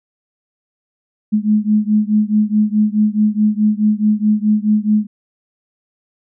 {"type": "beating tone pair", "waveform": "sine", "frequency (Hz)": [210.2, 214.9], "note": ["G#3", "A3"], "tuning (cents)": [21, -41], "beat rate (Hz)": 4.7, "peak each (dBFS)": [-14, -15], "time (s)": [1.32, 5.07], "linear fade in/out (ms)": 20, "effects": []}